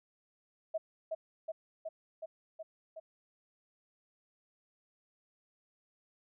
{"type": "tone with echo", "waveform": "sine", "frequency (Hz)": 642, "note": "E5", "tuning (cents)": -46, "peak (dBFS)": -31, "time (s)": [0.74, 0.78], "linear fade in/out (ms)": 10, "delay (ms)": 370, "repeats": 6, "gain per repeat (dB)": -2, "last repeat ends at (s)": 3, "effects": []}